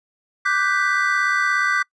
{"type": "chord", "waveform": "triangle", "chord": "G major seventh", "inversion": "second", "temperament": "equal with one note detuned", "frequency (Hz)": [1174.7, 1491.1, 1568, 1975.5], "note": ["D6", "F#6", "G6", "B6"], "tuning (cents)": [0, 13, 0, 0], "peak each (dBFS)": -21, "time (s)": [0.45, 1.83], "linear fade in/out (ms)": 10, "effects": ["noise-tail reverb RT60 0.1 s tail -25 dB re dry", "resampled to 22050 Hz"]}